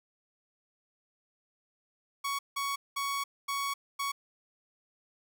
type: tone bursts at uneven times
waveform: sawtooth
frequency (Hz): 1117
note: C#6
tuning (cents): +13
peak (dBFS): -27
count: 5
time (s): 2.24-2.39 / 2.56-2.76 / 2.96-3.24 / 3.48-3.74 / 3.99-4.12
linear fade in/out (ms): 10
effects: none